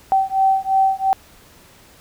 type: beating tone pair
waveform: sine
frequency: 770 / 772.9 Hz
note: G5 / G5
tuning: -31 / -25 cents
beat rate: 2.9 Hz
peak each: -17 dBFS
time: 0.12-1.13 s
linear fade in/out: 0 ms
effects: pink hiss -48 dBFS RMS until 2 s